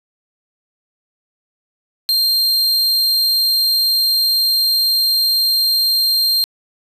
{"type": "tone", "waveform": "45% pulse", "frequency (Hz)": 4186, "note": "C8", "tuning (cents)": 0, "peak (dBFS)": -12, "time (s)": [2.09, 6.44], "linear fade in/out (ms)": 0, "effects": ["resampled to 32000 Hz", "7-bit"]}